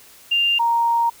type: tone pair in turn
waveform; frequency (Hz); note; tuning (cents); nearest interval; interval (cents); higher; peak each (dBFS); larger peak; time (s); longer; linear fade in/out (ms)
sine; 2794 / 932.4; F7 / A#5; 0 / 0; octave + perfect fifth; 1900; first; -15; neither; 0.31-0.59 / 0.59-1.1; second; 10
effects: white hiss -47 dBFS RMS until 1.2 s

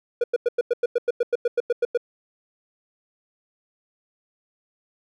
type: tone bursts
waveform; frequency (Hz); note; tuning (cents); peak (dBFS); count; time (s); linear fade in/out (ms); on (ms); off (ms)
triangle; 480.9; B4; -46; -15; 15; 0.21-1.975; 5; 29; 95
effects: none

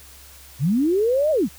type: linear two-way sweep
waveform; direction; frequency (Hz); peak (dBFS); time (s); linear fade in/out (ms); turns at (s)
sine; up then down; 116.54 to 639 to 140.7; -16; 0.59-1.49; 50; 1.31
effects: added 68 Hz sine -48 dBFS peak until 1.58 s + white hiss -46 dBFS RMS until 1.58 s

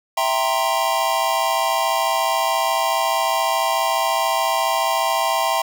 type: chord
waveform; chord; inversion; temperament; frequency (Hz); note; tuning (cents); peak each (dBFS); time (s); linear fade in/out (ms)
square; C dominant seventh; first; equal; 659.3 / 784 / 932.3 / 1046.5; E5 / G5 / Bb5 / C6; 0 / 0 / 0 / 0; -24; 0.17-5.62; 5
effects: none

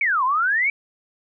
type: exponential two-way sweep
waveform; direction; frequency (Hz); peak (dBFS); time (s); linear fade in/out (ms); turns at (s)
sine; down then up; 2333 to 984 to 2333; -17; 0.01-0.7; 2; 0.24
effects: none

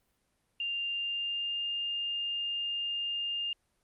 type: tone with pitch glide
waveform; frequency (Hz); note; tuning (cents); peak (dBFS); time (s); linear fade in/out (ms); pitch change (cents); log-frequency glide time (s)
sine; 2794 to 2812; F7 to F7; 0 to +11; -31; 0.6-3.53; 2; +11; 0.88-1.65
effects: pink hiss -75 dBFS RMS until 3.83 s + Opus 32 kbps

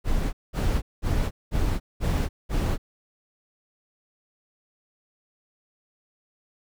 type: noise bursts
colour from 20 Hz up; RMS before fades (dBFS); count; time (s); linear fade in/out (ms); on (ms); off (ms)
brown; -23; 6; 0.04-2.78; 50; 290; 200
effects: none

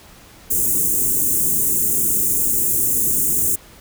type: band-stop noise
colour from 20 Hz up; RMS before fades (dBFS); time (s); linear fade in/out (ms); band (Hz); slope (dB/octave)
white; -18; 0.5-3.56; 10; 430 to 6900; 48
effects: pink hiss -45 dBFS RMS until 3.8 s

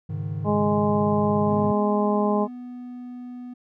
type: chord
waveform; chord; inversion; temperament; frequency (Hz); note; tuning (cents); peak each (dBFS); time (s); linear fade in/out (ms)
triangle; Ab suspended fourth; none; just; 103.83 / 138.43 / 155.74; Ab2 / Db3 / Eb3; 0 / -2 / +2; -28 / -32 / -28; 0.09-1.72; 10
type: harmonic tone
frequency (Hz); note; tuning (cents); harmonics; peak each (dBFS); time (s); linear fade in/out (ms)
207.7; G#3; 0; 1 / 2 / 3 / 4 / 5; -22 / -25 / -27 / -28 / -29; 0.44-2.48; 50
type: tone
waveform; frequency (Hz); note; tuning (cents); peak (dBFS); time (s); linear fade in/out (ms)
triangle; 246.9; B3; 0; -32; 1.49-3.54; 10
effects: none

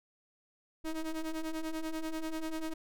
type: ring-modulated tone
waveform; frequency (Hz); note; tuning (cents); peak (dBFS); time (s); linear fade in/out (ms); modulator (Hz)
square; 157.9; D#3; +26; -32; 0.84-2.74; 10; 163
effects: none

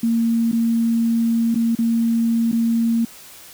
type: tone with dropouts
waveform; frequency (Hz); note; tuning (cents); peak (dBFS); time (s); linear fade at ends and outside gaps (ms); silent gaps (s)
sine; 230; A#3; -23; -15; 0.03-3.05; 5; 0.516-0.528 / 1.546-1.556 / 1.752-1.787 / 2.516-2.527
effects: white hiss -42 dBFS RMS until 3.53 s

